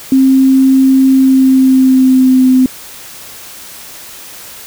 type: tone with pitch glide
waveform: sine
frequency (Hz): 265.4 to 257.5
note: C4 to C4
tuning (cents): +25 to -28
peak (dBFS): -4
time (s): 0.12-2.66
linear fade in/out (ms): 2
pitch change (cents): -53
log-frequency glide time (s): 1.12-2.48
effects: white hiss -31 dBFS RMS until 4.66 s